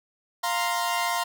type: chord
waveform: sawtooth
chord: F suspended fourth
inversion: none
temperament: equal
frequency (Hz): 698.5 / 932.3 / 1046.5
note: F5 / Bb5 / C6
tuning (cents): 0 / 0 / 0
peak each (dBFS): -25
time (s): 0.43-1.24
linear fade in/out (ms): 10
effects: none